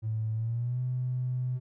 triangle tone with pitch glide, 110 to 126.36 Hz, A2 to B2, 0 to +40 cents, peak -24 dBFS, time 0.02-1.6 s, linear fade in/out 50 ms, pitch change +240 cents, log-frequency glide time 0.34-0.81 s, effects tanh soft clip ceiling -26 dBFS

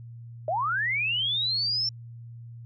sine linear sweep, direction up, 587.3 to 5430 Hz, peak -24 dBFS, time 0.48-1.89 s, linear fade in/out 2 ms, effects added 117 Hz sine -40 dBFS peak until 2.65 s

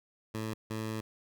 15% pulse tone bursts at uneven times, 110 Hz, A2, in tune, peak -28 dBFS, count 2, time 0.34-0.54 / 0.7-1.01 s, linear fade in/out 10 ms, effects none

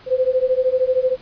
sine beating tone pair, 507 / 520 Hz, B4 / C5, +45 / -11 cents, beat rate 13 Hz, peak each -18 / -18 dBFS, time 0.06-1.17 s, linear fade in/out 50 ms, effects pink hiss -46 dBFS RMS until 1.21 s + resampled to 11025 Hz

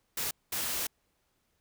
white noise bursts at uneven times, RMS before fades -33 dBFS, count 2, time 0.17-0.31 / 0.52-0.87 s, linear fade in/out 5 ms, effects pink hiss -75 dBFS RMS until 1.6 s

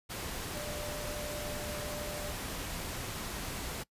sine tone in noise, 594 Hz, D5, 20 cents sharp, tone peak -41 dBFS, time 0.54-2.33 s, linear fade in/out 20 ms, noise pink, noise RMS -39 dBFS, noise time 0.09-3.84 s, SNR -5 dB, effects noise-tail reverb RT60 0.1 s tail -23 dB re dry + resampled to 32000 Hz

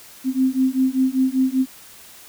sine beating tone pair, 258.8 / 263.9 Hz, C4 / C4, -19 / +15 cents, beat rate 5.1 Hz, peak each -19 dBFS, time 0.24-1.66 s, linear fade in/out 50 ms, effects white hiss -44 dBFS RMS until 2.28 s

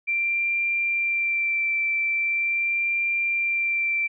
sine tone with vibrato, 2356 Hz, D7, 5 cents sharp, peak -21 dBFS, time 0.07-4.08 s, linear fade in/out 20 ms, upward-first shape sine, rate 0.41 Hz, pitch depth 14 cents each way, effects none

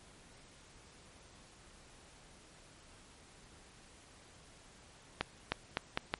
accelerating click train, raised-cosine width 0.3 ms, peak -15 dBFS, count 5, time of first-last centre 5.21-6.139 s, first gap 310 ms, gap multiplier 0.81, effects pink hiss -59 dBFS RMS until 6.19 s + MP3 48 kbps

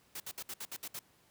white noise bursts, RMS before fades -42 dBFS, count 8, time 0.15-0.992 s, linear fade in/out 5 ms, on 51 ms, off 62 ms, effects pink hiss -67 dBFS RMS until 1.3 s + high-pass 80 Hz 12 dB/octave

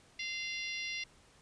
harmonic tone with a mistuned harmonic, 693 Hz, F5, 14 cents flat, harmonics 3 / 4 / 5 / 6 / 7 / 8, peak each -40 / -42 / -46 / -47 / -47 / -48 dBFS, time 0.19-1.04 s, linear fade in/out 5 ms, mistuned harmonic 8, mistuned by +28 cents, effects pink hiss -63 dBFS RMS until 1.41 s + resampled to 22050 Hz

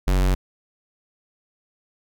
square tone, 46.49 Hz, F#1, 9 cents sharp, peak -17 dBFS, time 0.07-0.35 s, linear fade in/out 10 ms, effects none

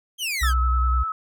sawtooth exponential sweep, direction down, 3228 to 1480 Hz, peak -21 dBFS, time 0.18-0.54 s, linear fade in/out 50 ms
sine tone, 62.9 Hz, B1, 32 cents sharp, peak -18 dBFS, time 0.41-1.04 s, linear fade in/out 20 ms
sine tone with vibrato, 1299 Hz, E6, 26 cents flat, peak -24 dBFS, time 0.43-1.12 s, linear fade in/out 2 ms, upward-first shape square, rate 10 Hz, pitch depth 20 cents each way
effects none

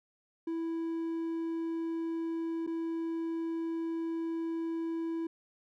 triangle tone with dropouts, 329.6 Hz, E4, in tune, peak -30 dBFS, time 0.47-5.27 s, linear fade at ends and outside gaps 5 ms, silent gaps 2.666-2.673 s, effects none

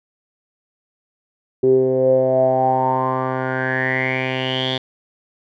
10% pulse tone with low-pass filter sweep, 130 Hz, C3, 11 cents flat, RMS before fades -18 dBFS, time 1.63-4.78 s, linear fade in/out 5 ms, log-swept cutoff 370 to 3600 Hz, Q 8.7, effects none

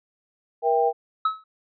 sine chord, E diminished, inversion second, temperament just, 474.7 / 659.3 / 791.1 Hz, Bb4 / E5 / G5, +31 / 0 / +16 cents, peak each -21 / -26 / -21 dBFS, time 0.62-0.93 s, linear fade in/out 50 ms
triangle tone with exponential decay, 1290 Hz, E6, 38 cents flat, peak -14 dBFS, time 1.25-1.44 s, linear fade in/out 5 ms, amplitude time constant 40 ms
effects resampled to 11025 Hz

